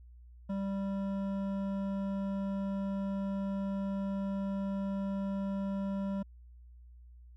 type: tone with hard clipping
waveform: sine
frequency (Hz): 196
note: G3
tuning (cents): 0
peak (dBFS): -34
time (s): 0.49-6.23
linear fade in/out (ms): 10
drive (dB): 11
effects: added 60 Hz sine -51 dBFS peak until 7.36 s